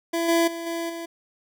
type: tone with level steps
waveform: 25% pulse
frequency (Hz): 335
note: E4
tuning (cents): +28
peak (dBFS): -19 / -14 / -27 / -23 / -28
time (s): 0.13-1.06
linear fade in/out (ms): 10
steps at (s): 0.28 / 0.47 / 0.66 / 0.89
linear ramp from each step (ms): 10
effects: none